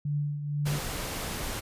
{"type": "tone with tremolo", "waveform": "sine", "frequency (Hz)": 146.2, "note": "D3", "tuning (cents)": -7, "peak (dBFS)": -25, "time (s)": [0.05, 0.79], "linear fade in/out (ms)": 5, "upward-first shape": "triangle", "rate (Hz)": 2.1, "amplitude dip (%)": 60}
{"type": "noise", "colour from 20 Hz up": "pink", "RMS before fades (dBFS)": -34, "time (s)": [0.65, 1.61], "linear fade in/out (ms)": 20}
{"effects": ["resampled to 32000 Hz"]}